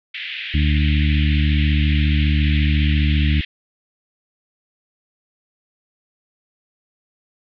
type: band-pass noise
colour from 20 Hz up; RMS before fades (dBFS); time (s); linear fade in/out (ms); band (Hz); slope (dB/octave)
white; -29; 0.14-3.45; 5; 1800 to 3400; 48
type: harmonic tone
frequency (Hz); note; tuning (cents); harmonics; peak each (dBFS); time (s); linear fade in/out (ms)
74.6; D2; +28; 1 / 2 / 3 / 4; -15 / -21 / -25 / -27; 0.54-3.41; 5
effects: none

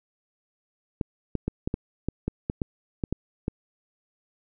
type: clicks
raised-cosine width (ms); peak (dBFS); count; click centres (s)
3; -13; 12; 1.012 / 1.353 / 1.48 / 1.675 / 1.741 / 2.086 / 2.28 / 2.499 / 2.618 / 3.038 / 3.126 / 3.481
effects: none

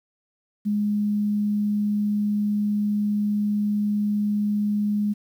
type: tone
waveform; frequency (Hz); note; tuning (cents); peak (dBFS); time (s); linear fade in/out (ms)
sine; 207.6; G#3; 0; -20; 0.65-5.14; 20
effects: 9-bit

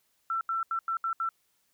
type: tone bursts at uneven times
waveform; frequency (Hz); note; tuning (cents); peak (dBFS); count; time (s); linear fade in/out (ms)
sine; 1341; E6; +29; -27; 6; 0.3-0.41 / 0.49-0.63 / 0.71-0.79 / 0.88-0.97 / 1.04-1.13 / 1.2-1.29; 2
effects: white hiss -72 dBFS RMS until 1.73 s

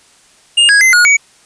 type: tone with pitch steps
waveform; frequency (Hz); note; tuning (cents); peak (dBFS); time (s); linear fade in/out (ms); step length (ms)
square; 2829 / 1653 / 2063 / 1443 / 2261; F7 / G#6 / C7 / F#6 / C#7; +22 / -9 / -25 / -44 / +34; -6; 0.57-1.17; 10; 120
effects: white hiss -47 dBFS RMS until 1.45 s + resampled to 22050 Hz

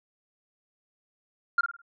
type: tone with echo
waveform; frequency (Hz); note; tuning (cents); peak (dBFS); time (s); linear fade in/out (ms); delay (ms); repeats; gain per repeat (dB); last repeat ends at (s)
sine; 1398; F6; +1; -16; 1.58-1.61; 5; 52; 4; -9; 1.818
effects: tanh soft clip ceiling -16 dBFS

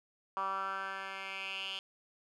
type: tone with band-pass filter sweep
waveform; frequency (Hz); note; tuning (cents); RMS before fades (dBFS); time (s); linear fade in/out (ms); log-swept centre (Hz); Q
10% pulse; 193.2; G3; -25; -39; 0.37-1.79; 0; 1100 to 3200; 4.7
effects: none

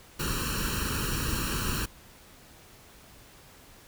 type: noise with comb filter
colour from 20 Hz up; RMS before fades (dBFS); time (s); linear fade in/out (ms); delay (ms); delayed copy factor
pink; -30; 0.19-1.86; 10; 0.71; +1
effects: pink hiss -53 dBFS RMS until 3.87 s

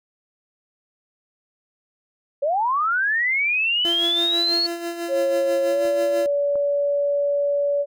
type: linear sweep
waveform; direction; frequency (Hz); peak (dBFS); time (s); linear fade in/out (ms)
sine; up; 535 to 4426; -18; 2.42-4.67; 10
type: tone with tremolo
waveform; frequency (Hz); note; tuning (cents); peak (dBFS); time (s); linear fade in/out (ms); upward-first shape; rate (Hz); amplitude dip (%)
30% pulse; 340.8; F4; -42; -22; 3.85-6.26; 0; sine; 6.1; 55
type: tone with pitch glide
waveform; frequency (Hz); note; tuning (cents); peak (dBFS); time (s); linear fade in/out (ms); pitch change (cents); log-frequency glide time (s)
sine; 545 to 571.8; C#5 to D5; -29 to -46; -18; 5.08-7.86; 50; +83; 5.66-5.82
type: clicks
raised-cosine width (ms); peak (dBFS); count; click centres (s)
1; -27 / -25; 2; 5.853 / 6.556
effects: none

